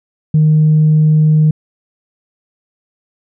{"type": "tone", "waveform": "sine", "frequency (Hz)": 154.4, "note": "D#3", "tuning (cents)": -13, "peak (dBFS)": -5, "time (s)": [0.34, 1.51], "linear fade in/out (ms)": 5, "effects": ["tanh soft clip ceiling -3 dBFS"]}